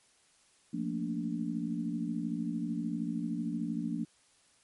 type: chord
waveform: sine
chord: Bb major seventh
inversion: second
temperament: equal with one note detuned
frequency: 174.61 / 220 / 233.1 / 290.3 Hz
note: F3 / A3 / Bb3 / D4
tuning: 0 / 0 / 0 / -20 cents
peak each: -37 / -39 / -36 / -37 dBFS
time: 0.73-4.05 s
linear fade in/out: 10 ms
effects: white hiss -66 dBFS RMS until 4.63 s + MP3 48 kbps